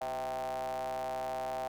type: ring-modulated tone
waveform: square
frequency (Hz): 67.7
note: C#2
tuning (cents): -40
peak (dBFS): -32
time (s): 0.01-1.68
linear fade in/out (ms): 5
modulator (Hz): 715
effects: none